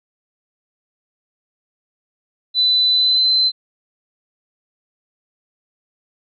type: tone with pitch glide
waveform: sine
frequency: 4000 to 4068 Hz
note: B7 to C8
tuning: +21 to -50 cents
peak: -12 dBFS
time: 2.54-3.52 s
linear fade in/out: 50 ms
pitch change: +29 cents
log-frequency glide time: 2.92-3.32 s
effects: none